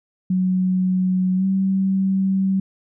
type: tone with pitch glide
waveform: sine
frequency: 184.9 to 191.97 Hz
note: F#3 to G3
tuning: -1 to -36 cents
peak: -16 dBFS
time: 0.3-2.6 s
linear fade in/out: 5 ms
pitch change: +65 cents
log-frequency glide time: 1.36-1.45 s
effects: none